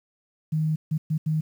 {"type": "tone bursts at uneven times", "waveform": "sine", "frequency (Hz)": 156.2, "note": "D#3", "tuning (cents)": 7, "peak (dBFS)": -21, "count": 4, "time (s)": [[0.52, 0.76], [0.91, 0.98], [1.1, 1.18], [1.26, 1.41]], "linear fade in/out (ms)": 10, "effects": ["9-bit"]}